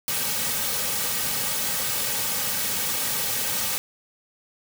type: noise with comb filter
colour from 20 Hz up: white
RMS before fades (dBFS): -26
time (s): 0.08-3.78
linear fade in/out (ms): 0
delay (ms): 2.9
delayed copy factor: -0.7
effects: none